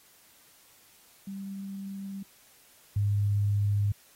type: tone pair in turn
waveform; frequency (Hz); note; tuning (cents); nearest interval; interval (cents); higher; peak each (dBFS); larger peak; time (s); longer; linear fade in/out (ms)
sine; 196 / 102.04; G3 / G#2; 0 / -30; major seventh; 1130; first; -35 / -23; second; 1.27-2.23 / 2.96-3.92; neither; 5
effects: white hiss -59 dBFS RMS until 4.15 s + AAC 48 kbps